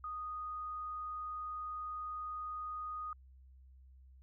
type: tone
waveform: sine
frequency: 1240 Hz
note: D#6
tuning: 6 cents flat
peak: -39 dBFS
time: 0.04-3.13 s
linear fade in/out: 2 ms
effects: added 65 Hz sine -56 dBFS peak until 4.22 s